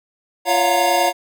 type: tone cluster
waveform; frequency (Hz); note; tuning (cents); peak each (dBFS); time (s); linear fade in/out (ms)
square; 345.1 / 559 / 689 / 719 / 927; F4 / C#5 / F5 / F#5 / A#5; -21 / +14 / -24 / -50 / -10; -26 / -22 / -23 / -19 / -21; 0.45-1.13; 50
effects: none